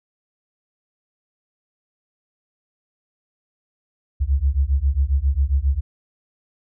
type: beating tone pair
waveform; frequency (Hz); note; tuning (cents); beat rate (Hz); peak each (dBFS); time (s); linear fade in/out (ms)
sine; 65.41 / 72.81; C2 / D2; 0 / -14; 7.4; -19; 4.2-5.81; 20
effects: none